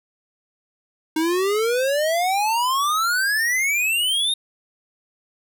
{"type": "exponential sweep", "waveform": "square", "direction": "up", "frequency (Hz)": [310.1, 3729], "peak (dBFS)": -19, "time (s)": [1.16, 4.34], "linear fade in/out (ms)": 5, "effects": []}